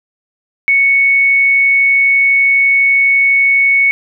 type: tone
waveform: sine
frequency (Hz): 2217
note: C#7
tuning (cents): 0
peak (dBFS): -7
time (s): 0.68-3.91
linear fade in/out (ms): 0
effects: none